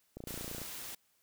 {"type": "click train", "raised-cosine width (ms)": 2, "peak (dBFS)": -30, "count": 14, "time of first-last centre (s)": [0.17, 0.617], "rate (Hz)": 29.1}
{"type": "noise", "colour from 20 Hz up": "white", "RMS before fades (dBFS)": -44, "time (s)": [0.27, 0.95], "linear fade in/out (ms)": 5}
{"effects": ["white hiss -73 dBFS RMS until 1.22 s"]}